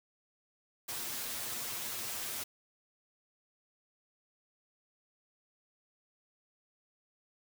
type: noise with comb filter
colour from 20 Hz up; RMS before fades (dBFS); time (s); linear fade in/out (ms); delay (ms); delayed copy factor
white; -39; 0.88-2.44; 10; 8.4; +0.9
effects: none